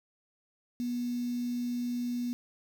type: tone with quantisation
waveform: sine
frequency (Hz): 243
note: B3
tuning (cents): -28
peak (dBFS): -30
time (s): 0.8-2.33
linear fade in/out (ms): 0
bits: 8
effects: none